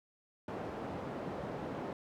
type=band-pass noise; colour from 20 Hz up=white; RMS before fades=-41 dBFS; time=0.48-1.93 s; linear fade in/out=2 ms; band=100 to 610 Hz; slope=12 dB/octave; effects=none